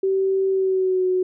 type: tone with pitch glide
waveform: sine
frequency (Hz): 384.7 to 368.6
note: G4 to F#4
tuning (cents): -33 to -7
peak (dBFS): -17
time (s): 0.03-1.23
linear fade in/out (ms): 5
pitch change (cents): -74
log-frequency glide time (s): 0.49-1.06
effects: none